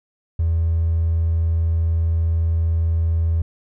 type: tone with hard clipping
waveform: triangle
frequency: 82.41 Hz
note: E2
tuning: in tune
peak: -16 dBFS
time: 0.39-3.42 s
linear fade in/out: 5 ms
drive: 3 dB
effects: none